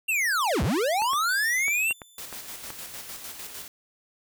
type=linear two-way sweep; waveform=square; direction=down then up; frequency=2794 to 55 to 2794 Hz; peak=-23 dBFS; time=0.08-1.93 s; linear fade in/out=10 ms; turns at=0.63 s
type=clicks; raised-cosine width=0.5 ms; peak=-23 dBFS; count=7; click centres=1.02 / 1.133 / 1.682 / 1.909 / 2.018 / 2.327 / 2.704 s
type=tone with exponential decay; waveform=15% pulse; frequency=3520 Hz; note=A7; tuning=in tune; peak=-32 dBFS; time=1.29-3.64 s; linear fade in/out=0 ms; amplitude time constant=510 ms
type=noise with tremolo; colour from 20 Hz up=white; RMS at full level=-38 dBFS; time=2.18-3.68 s; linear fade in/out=2 ms; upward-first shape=square; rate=6.6 Hz; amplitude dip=40%
effects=none